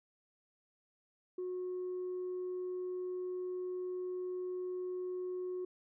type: tone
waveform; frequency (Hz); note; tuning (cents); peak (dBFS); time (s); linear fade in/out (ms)
sine; 364.8; F#4; -24; -35; 1.38-5.65; 5
effects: tanh soft clip ceiling -34 dBFS